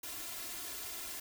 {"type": "noise with comb filter", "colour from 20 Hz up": "white", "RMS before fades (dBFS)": -43, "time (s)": [0.03, 1.2], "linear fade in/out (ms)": 5, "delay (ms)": 2.9, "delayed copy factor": 0.85, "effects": []}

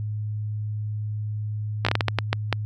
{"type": "slowing click train", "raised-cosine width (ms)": 0.3, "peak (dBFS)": -4, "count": 10, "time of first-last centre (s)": [1.85, 2.527], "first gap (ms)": 15, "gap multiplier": 1.38, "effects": ["added 106 Hz sine -26 dBFS peak until 2.65 s"]}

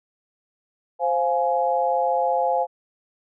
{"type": "chord", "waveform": "sine", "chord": "F minor", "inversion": "second", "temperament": "just", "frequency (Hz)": [523.8, 698.5, 838.1], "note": ["C5", "F5", "Ab5"], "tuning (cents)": [2, 0, 16], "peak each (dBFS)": -23, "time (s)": [0.99, 2.67], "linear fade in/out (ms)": 50, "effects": []}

